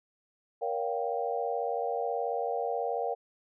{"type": "chord", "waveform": "sine", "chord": "G half-diminished seventh", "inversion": "first", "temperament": "just", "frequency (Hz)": [470.4, 564.5, 705.6, 784], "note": ["Bb4", "Db5", "F5", "G5"], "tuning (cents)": [16, 31, 18, 0], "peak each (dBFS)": [-33, -36, -34, -35], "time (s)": [0.61, 3.15], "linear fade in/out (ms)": 20, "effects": []}